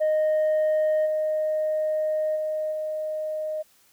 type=tone with level steps; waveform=sine; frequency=619 Hz; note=D#5; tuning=9 cents flat; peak=-17 / -21 / -24 / -26 dBFS; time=0-3.63 s; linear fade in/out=20 ms; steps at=1.05 / 2.35 / 2.71 s; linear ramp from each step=20 ms; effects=tanh soft clip ceiling -18 dBFS + white hiss -60 dBFS RMS until 3.92 s